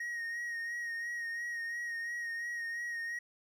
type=tone with vibrato; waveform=triangle; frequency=1875 Hz; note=A#6; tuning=10 cents sharp; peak=-34 dBFS; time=0-3.19 s; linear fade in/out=5 ms; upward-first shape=sine; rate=2.9 Hz; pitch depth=31 cents each way; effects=none